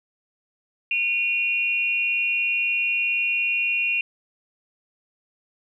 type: tone pair together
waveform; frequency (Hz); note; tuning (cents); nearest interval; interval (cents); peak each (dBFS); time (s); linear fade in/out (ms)
sine; 2447 / 2757; D#7 / F7; -29 / -23; major second; 206; -23; 0.91-4.01; 2
effects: none